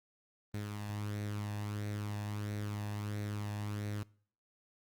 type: tone with flanger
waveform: sawtooth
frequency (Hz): 103.83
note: G#2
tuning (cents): 0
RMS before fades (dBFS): -39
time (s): 0.54-4.03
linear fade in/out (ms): 0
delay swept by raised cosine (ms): 0.49 to 1.16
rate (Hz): 1.5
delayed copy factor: +0.5
effects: noise-tail reverb RT60 0.5 s tail -23 dB re dry + Opus 32 kbps